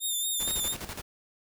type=tone with vibrato; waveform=10% pulse; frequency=3625 Hz; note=A#7; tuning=49 cents flat; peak=-21 dBFS; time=0-0.76 s; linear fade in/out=50 ms; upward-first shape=sine; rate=4.3 Hz; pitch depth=45 cents each way
type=noise with tremolo; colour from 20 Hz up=pink; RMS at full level=-37 dBFS; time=0.39-1.02 s; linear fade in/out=20 ms; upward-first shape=square; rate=12 Hz; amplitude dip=65%
effects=none